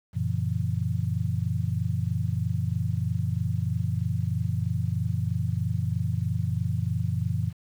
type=chord; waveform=sine; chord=F# dominant seventh; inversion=none; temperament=just; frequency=92.5 / 115.62 / 138.75 / 166.5 Hz; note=F#2 / A#2 / C#3 / E3; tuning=0 / -14 / +2 / +18 cents; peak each=-29 / -28 / -33 / -31 dBFS; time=0.13-7.53 s; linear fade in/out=50 ms; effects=9-bit